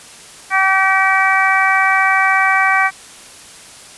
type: harmonic tone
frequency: 383.7 Hz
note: G4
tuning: 37 cents flat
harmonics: 2 / 3 / 4 / 5 / 6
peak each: -17 / -17 / -17 / -17 / -17 dBFS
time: 0.5-2.91 s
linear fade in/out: 50 ms
effects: white hiss -38 dBFS RMS until 3.97 s + resampled to 24000 Hz